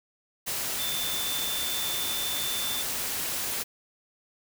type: tone in noise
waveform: sine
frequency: 3541 Hz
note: A7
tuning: 10 cents sharp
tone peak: -32 dBFS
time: 0.78-2.83 s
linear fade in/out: 20 ms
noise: white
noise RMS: -31 dBFS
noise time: 0.46-3.64 s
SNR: -4 dB
effects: none